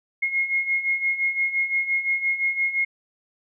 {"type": "beating tone pair", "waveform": "sine", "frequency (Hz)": [2151, 2156.8], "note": ["C7", "C#7"], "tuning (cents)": [47, -48], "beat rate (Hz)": 5.8, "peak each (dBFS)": [-27, -22], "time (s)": [0.22, 2.85], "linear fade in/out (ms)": 10, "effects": []}